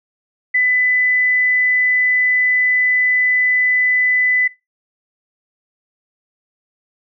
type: tone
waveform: sine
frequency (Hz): 2000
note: B6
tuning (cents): +21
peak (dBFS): -12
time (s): 0.54-4.48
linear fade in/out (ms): 10
effects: noise-tail reverb RT60 0.2 s tail -18 dB re dry